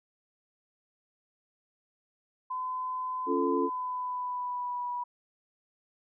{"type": "tone with pitch glide", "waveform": "sine", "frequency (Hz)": [1017, 976.7], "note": ["C6", "B5"], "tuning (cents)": [-50, -20], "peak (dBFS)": -31, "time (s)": [2.5, 5.04], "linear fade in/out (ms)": 10, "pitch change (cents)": -70, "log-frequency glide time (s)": [3.43, 4.91]}
{"type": "chord", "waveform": "sine", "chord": "Db augmented", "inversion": "none", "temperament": "equal", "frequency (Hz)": [277.2, 349.2, 440], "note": ["Db4", "F4", "A4"], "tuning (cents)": [0, 0, 0], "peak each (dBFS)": -30, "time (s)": [3.26, 3.7], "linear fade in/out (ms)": 50}
{"effects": []}